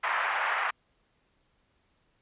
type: band-pass noise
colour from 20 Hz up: pink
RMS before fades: -29 dBFS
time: 0.03-0.71 s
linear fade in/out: 10 ms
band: 850 to 2200 Hz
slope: 24 dB/octave
effects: pink hiss -71 dBFS RMS until 2.21 s + resampled to 8000 Hz